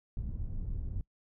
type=low-pass noise; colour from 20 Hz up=pink; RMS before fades=-36 dBFS; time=0.17-1.01 s; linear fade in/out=2 ms; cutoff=110 Hz; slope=12 dB/octave; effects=noise-tail reverb RT60 0.1 s tail -22 dB re dry